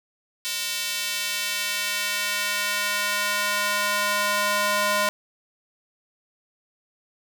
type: tone with high-pass filter sweep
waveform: square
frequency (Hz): 205.6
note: G#3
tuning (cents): -17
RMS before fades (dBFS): -25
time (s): 0.45-5.09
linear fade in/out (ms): 0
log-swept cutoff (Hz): 3300 to 830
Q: 1
effects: none